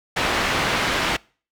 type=low-pass noise; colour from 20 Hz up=white; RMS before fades=-22 dBFS; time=0.16-1.17 s; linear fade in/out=10 ms; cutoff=2500 Hz; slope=12 dB/octave; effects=noise-tail reverb RT60 0.4 s tail -25 dB re dry